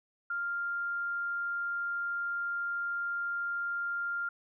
sine tone, 1396.9 Hz, F6, in tune, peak -31 dBFS, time 0.3-4.29 s, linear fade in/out 5 ms, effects none

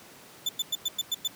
35% pulse tone bursts, 3513 Hz, A7, 3 cents flat, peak -23 dBFS, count 7, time 0.46-1.277 s, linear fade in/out 5 ms, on 31 ms, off 100 ms, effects pink hiss -50 dBFS RMS until 1.35 s + high-pass 150 Hz 12 dB/octave

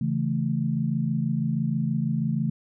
sine chord, A major, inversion first, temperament equal, 138.59 / 164.81 / 220 Hz, C#3 / E3 / A3, 0 / 0 / 0 cents, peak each -27 dBFS, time 0.01-2.5 s, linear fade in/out 5 ms, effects none

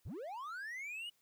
triangle linear sweep, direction up, 46.25 to 2960 Hz, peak -40 dBFS, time 0.05-1.1 s, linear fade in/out 10 ms, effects white hiss -75 dBFS RMS until 1.21 s

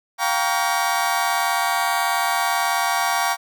30% pulse chord, G half-diminished seventh, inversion third, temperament just, 705.6 / 784 / 940.8 / 1128.9 Hz, F5 / G5 / Bb5 / Db6, +18 / 0 / +16 / +31 cents, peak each -22 dBFS, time 0.18-3.37 s, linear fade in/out 50 ms, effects none

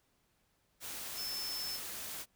sine tone in noise, 5274 Hz, E8, in tune, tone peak -38 dBFS, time 1.15-1.8 s, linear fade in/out 50 ms, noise white, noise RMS -43 dBFS, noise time 0.8-2.26 s, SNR +2 dB, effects pink hiss -75 dBFS RMS until 2.35 s

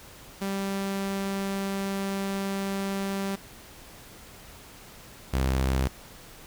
sawtooth tone pair in turn, 196 / 65.69 Hz, G3 / C2, 0 / +7 cents, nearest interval octave + perfect fifth, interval 1893 cents, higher first, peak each -24 / -19 dBFS, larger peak second, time 0.41-3.36 / 5.33-5.88 s, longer first, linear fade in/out 10 ms, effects pink hiss -48 dBFS RMS until 6.46 s

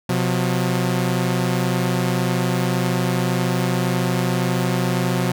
sawtooth tone pair together, 127.14 / 179.8 Hz, C3 / F#3, -49 / -49 cents, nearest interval tritone, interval 600 cents, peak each -17 dBFS, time 0.09-5.32 s, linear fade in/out 5 ms, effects none

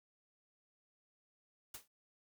white noise with exponential decay, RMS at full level -43 dBFS, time 1.74-1.88 s, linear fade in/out 5 ms, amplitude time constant 29 ms, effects none

